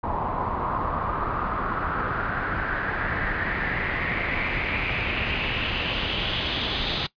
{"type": "noise with low-pass filter sweep", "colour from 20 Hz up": "pink", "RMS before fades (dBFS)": -27, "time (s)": [0.03, 7.07], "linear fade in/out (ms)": 10, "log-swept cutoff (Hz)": [930, 3700], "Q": 4.7, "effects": ["noise-tail reverb RT60 0.1 s tail -19 dB re dry", "resampled to 11025 Hz"]}